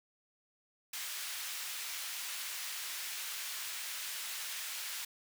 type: high-pass noise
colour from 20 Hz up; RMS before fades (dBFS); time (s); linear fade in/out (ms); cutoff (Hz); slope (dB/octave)
pink; -41; 0.93-5.05; 5; 2000; 12
effects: none